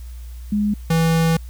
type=tone pair in turn; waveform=sine / square; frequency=207.7 / 163.9 Hz; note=G#3 / E3; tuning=0 / -10 cents; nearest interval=major third; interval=410 cents; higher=first; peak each=-16 / -15 dBFS; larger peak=second; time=0.52-0.74 / 0.9-1.37 s; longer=second; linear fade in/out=5 ms; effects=added 60 Hz sine -31 dBFS peak until 1.49 s + white hiss -51 dBFS RMS until 1.49 s